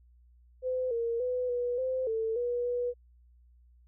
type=tone with pitch steps; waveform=sine; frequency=510 / 464.9 / 500 / 487.2 / 517 / 446.3 / 484.2 / 487.7 Hz; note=C5 / A#4 / B4 / B4 / C5 / A4 / B4 / B4; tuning=-44 / -5 / +21 / -24 / -21 / +25 / -34 / -22 cents; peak=-28 dBFS; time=0.62-2.94 s; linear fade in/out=50 ms; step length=290 ms; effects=added 60 Hz sine -57 dBFS peak until 3.87 s